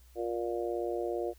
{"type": "harmonic tone", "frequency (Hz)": 117.7, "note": "A#2", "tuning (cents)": 17, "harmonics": [3, 4, 5, 6], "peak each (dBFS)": [-34, -36, -38, -40], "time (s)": [0.15, 1.34], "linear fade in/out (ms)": 50, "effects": ["added 62 Hz sine -55 dBFS peak until 1.38 s", "white hiss -65 dBFS RMS until 1.38 s"]}